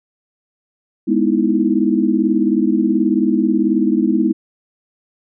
sine chord, E major seventh, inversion first, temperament equal, 207.7 / 246.9 / 311.1 / 329.6 Hz, G#3 / B3 / D#4 / E4, 0 / 0 / 0 / 0 cents, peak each -18 dBFS, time 1.07-4.33 s, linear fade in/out 20 ms, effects none

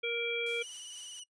harmonic tone, 469.2 Hz, A#4, 11 cents sharp, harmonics 1 / 3 / 5 / 7, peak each -35 / -45 / -35 / -39 dBFS, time 0.03-0.63 s, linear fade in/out 10 ms
blue noise with tremolo, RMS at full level -48 dBFS, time 0.46-1.2 s, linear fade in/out 5 ms, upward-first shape sine, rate 4.2 Hz, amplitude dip 40%
20% pulse tone with vibrato, 2960 Hz, F#7, in tune, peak -38 dBFS, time 0.61-1.24 s, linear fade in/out 10 ms, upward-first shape sine, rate 19 Hz, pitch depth 44 cents each way
effects noise-tail reverb RT60 0.1 s tail -22 dB re dry + resampled to 22050 Hz

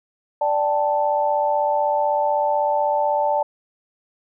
sine chord, D suspended fourth, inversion none, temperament equal, 587.3 / 784 / 880 Hz, D5 / G5 / A5, 0 / 0 / 0 cents, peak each -21 / -25 / -20 dBFS, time 0.41-3.43 s, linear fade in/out 5 ms, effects none

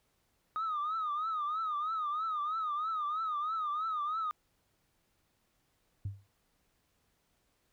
sine tone with vibrato, 1244.5 Hz, D#6, in tune, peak -30 dBFS, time 0.56-4.31 s, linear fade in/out 0 ms, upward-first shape triangle, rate 3.1 Hz, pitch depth 130 cents each way
sine tone with exponential decay, 99 Hz, G2, 18 cents sharp, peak -30 dBFS, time 6.05-6.27 s, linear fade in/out 5 ms, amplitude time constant 46 ms
effects tanh soft clip ceiling -29 dBFS + pink hiss -75 dBFS RMS until 7.72 s

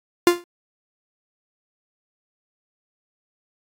45% pulse tone with exponential decay, 349.2 Hz, F4, in tune, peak -8 dBFS, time 0.27-0.44 s, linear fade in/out 1 ms, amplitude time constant 36 ms, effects AAC 48 kbps

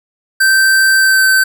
square tone with pitch glide, 1557 to 1541.8 Hz, G6 to G6, -12 to -29 cents, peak -8 dBFS, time 0.4-1.44 s, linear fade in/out 10 ms, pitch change -17 cents, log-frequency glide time 0.95-1.24 s, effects none

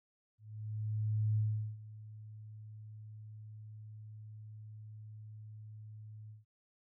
sine tone with ADSR envelope, 107.5 Hz, A2, 40 cents flat, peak -28 dBFS, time 0.38-6.45 s, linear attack 990 ms, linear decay 400 ms, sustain -19 dB, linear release 150 ms, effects none

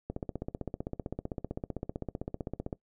click train, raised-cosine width 2 ms, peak -21 dBFS, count 42, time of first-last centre 0.1-2.728 s, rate 15.6 Hz, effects noise-tail reverb RT60 0.1 s tail -20 dB re dry

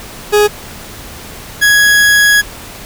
40% pulse tone pair in turn, 416.7 / 1666.8 Hz, G#4 / G#6, +6 / +6 cents, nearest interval 2 octaves, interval 2400 cents, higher second, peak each -5 dBFS, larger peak neither, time 0.32-0.48 / 1.61-2.42 s, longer second, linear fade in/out 20 ms, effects pink hiss -30 dBFS RMS until 2.85 s

